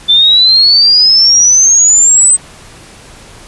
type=exponential sweep; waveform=sine; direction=up; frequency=3515 to 8250 Hz; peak=-3 dBFS; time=0.08-2.37 s; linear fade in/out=20 ms; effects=pink hiss -35 dBFS RMS until 3.47 s + resampled to 24000 Hz